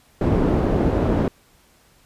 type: low-pass noise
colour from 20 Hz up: white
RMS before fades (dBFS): -19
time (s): 0.21-1.28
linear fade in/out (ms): 2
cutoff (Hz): 360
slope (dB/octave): 12
effects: pink hiss -56 dBFS RMS until 2.05 s + resampled to 32000 Hz